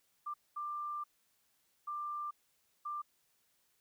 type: tone bursts at uneven times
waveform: sine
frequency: 1187 Hz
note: D6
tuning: 18 cents sharp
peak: -37 dBFS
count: 4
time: 0.26-0.34 / 0.56-1.04 / 1.87-2.31 / 2.85-3.02 s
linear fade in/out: 10 ms
effects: white hiss -75 dBFS RMS until 3.8 s